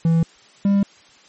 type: tone pair in turn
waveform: triangle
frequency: 164.81 / 199.43 Hz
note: E3 / G3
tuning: 0 / +30 cents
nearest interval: minor third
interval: 330 cents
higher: second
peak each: -11 dBFS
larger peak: neither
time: 0.05-0.23 / 0.65-0.83 s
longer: neither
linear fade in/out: 2 ms
effects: white hiss -50 dBFS RMS until 1.28 s + MP3 32 kbps